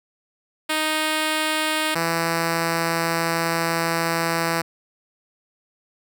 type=tone pair in turn; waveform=5% pulse; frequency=311.1 / 166.23 Hz; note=D#4 / E3; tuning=0 / +15 cents; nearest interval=major seventh; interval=1085 cents; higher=first; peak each=-9 dBFS; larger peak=neither; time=0.69-1.95 / 1.95-4.62 s; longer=second; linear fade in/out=10 ms; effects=none